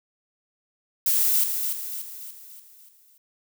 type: noise with echo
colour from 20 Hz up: violet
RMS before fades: -21 dBFS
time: 1.06-1.44 s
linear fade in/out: 5 ms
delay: 290 ms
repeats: 6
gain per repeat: -6 dB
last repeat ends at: 3.18 s
effects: none